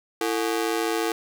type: ring-modulated tone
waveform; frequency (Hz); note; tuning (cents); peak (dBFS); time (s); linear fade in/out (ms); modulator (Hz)
sawtooth; 392; G4; 0; -16; 0.21-1.12; 2; 57.1
effects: none